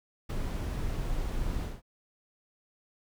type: noise with ADSR envelope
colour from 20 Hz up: brown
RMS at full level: -28 dBFS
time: 0.29-1.82 s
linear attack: 13 ms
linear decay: 11 ms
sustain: -4 dB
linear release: 190 ms
effects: none